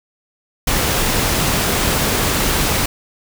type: noise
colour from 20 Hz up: pink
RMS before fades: -17 dBFS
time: 0.67-2.86 s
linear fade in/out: 5 ms
effects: none